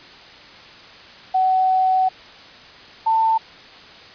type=tone pair in turn; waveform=sine; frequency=751 / 893.1 Hz; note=F#5 / A5; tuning=+26 / +26 cents; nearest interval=minor third; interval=300 cents; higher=second; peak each=-14 dBFS; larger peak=neither; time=1.34-2.09 / 3.06-3.38 s; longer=first; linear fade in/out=10 ms; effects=white hiss -42 dBFS RMS until 4.14 s + resampled to 11025 Hz